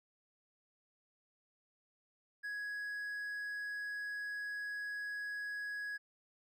triangle tone, 1668 Hz, G#6, 7 cents sharp, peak -37 dBFS, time 2.43-5.98 s, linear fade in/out 20 ms, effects none

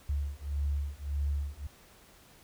sine beating tone pair, 70.7 / 72.4 Hz, C#2 / D2, +35 / -24 cents, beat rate 1.7 Hz, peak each -33 / -33 dBFS, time 0.09-1.67 s, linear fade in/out 5 ms, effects pink hiss -58 dBFS RMS until 2.43 s

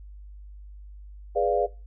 sine chord, G# diminished seventh, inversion none, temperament equal, 415.3 / 493.9 / 587.3 / 698.5 Hz, G#4 / B4 / D5 / F5, 0 / 0 / 0 / 0 cents, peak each -26 dBFS, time 1.35-1.67 s, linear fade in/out 20 ms, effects noise-tail reverb RT60 0.3 s tail -20 dB re dry + added 50 Hz sine -41 dBFS peak until 1.86 s

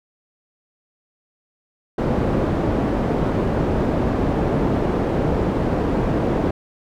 white low-pass noise, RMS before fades -20 dBFS, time 1.98-6.51 s, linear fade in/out 5 ms, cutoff 440 Hz, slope 12 dB/octave, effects none

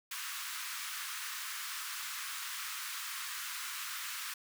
pink high-pass noise, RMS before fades -41 dBFS, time 0.11-4.34 s, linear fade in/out 5 ms, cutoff 1100 Hz, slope 48 dB/octave, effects none

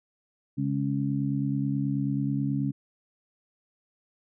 harmonic tone, 69.3 Hz, C#2, in tune, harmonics 2 / 3 / 4, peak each -28 / -31 / -29 dBFS, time 0.57-2.72 s, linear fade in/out 20 ms, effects none

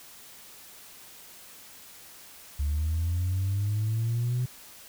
sine linear sweep, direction up, 70.3 to 126.6 Hz, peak -23 dBFS, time 2.59-4.46 s, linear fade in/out 10 ms, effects tanh soft clip ceiling -22 dBFS + white hiss -49 dBFS RMS until 4.88 s

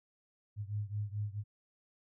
sine beating tone pair, 102.4 / 107 Hz, G#2 / A2, -24 / -48 cents, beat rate 4.6 Hz, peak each -37 / -39 dBFS, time 0.56-1.44 s, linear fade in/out 50 ms, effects none

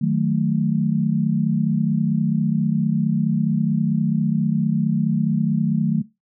sine chord, D# diminished, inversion none, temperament equal, 155.56 / 185 / 220 Hz, D#3 / F#3 / A3, 0 / 0 / 0 cents, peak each -21 dBFS, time 0.01-6.02 s, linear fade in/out 10 ms, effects noise-tail reverb RT60 0.2 s tail -18 dB re dry

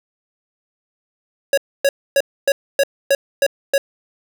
square tone bursts, 554.4 Hz, C#5, in tune, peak -12 dBFS, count 8, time 1.53-3.78 s, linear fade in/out 2 ms, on 45 ms, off 270 ms, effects none

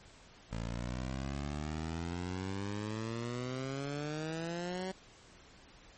15% pulse exponential sweep, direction up, 55 to 190 Hz, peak -30 dBFS, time 0.51-4.92 s, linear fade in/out 10 ms, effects pink hiss -58 dBFS RMS until 5.97 s + MP3 32 kbps

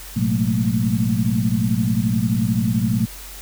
sine tone cluster, 110.6 / 125.9 / 183.9 / 214.8 / 226.3 Hz, A2 / B2 / F#3 / A3 / A3, +9 / +34 / -10 / -41 / +49 cents, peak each -23 dBFS, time 0.16-3.06 s, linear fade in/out 10 ms, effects added 46 Hz sine -38 dBFS peak until 3.41 s + white hiss -38 dBFS RMS until 3.41 s

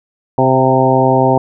harmonic tone with a mistuned harmonic, 130.81 Hz, C3, in tune, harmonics 1 / 2 / 3 / 4 / 5 / 6 / 7, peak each -16 / -16 / -16 / -16 / -16 / -16 / -16 dBFS, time 0.38-1.38 s, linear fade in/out 2 ms, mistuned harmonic 5, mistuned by +19 cents, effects none

